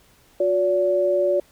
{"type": "tone pair together", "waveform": "sine", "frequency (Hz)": [361.3, 573.5], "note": ["F#4", "D5"], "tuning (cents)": [-41, -41], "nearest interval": "minor sixth", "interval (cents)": 800, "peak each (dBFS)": [-22, -18], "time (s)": [0.4, 1.4], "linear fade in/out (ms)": 5, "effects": ["pink hiss -56 dBFS RMS until 1.51 s"]}